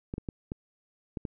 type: clicks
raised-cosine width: 3 ms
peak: -21 dBFS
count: 6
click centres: 0.139 / 0.181 / 0.288 / 0.519 / 1.172 / 1.252 s
effects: none